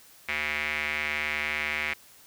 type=tone with band-pass filter; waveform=square; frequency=75.3 Hz; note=D2; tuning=44 cents sharp; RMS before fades=-30 dBFS; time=0.28-1.94 s; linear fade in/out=10 ms; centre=2200 Hz; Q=5.2; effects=white hiss -54 dBFS RMS until 2.26 s